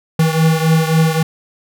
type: beating tone pair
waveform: square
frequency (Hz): 159.5 / 163.2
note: D#3 / E3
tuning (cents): +43 / -17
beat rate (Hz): 3.7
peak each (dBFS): -13 / -17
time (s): 0.19-1.23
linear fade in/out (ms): 5
effects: none